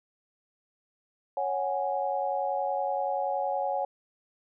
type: chord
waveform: sine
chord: C# suspended fourth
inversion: none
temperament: equal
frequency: 554.4 / 740 / 830.6 Hz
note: C#5 / F#5 / G#5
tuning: 0 / 0 / 0 cents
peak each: -31 dBFS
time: 1.37-3.85 s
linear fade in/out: 2 ms
effects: none